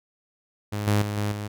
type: tone with level steps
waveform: sawtooth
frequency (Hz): 103.83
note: G#2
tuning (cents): 0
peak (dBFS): -23 / -15 / -23 / -20 / -26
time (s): 0.72-1.48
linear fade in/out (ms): 10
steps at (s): 0.87 / 1.02 / 1.17 / 1.32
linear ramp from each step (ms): 2
effects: none